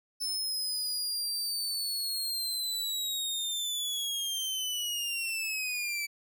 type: linear sweep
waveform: sawtooth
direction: down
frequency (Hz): 5274 to 2300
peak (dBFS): -28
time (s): 0.2-6.07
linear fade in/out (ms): 20
effects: none